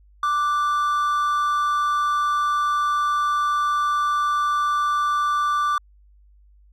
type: tone pair together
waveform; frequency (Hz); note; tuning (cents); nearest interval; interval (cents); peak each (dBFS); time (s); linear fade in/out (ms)
triangle; 1174.7 / 1480; D6 / F#6; 0 / 0; major third; 400; -17 / -28; 0.23-5.78; 2
effects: added 50 Hz sine -50 dBFS peak until 6.72 s